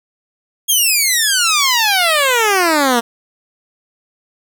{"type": "exponential sweep", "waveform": "10% pulse", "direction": "down", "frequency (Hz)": [3322, 227.8], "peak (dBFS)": -3, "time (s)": [0.68, 3.01], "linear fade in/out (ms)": 20, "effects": []}